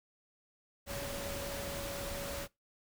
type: tone in noise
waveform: sine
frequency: 562 Hz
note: C#5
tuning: 24 cents sharp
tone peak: -42 dBFS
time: 0.86-2.48 s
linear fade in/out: 50 ms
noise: pink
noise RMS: -41 dBFS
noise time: 0.86-2.48 s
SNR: -4 dB
effects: noise-tail reverb RT60 0.2 s tail -22 dB re dry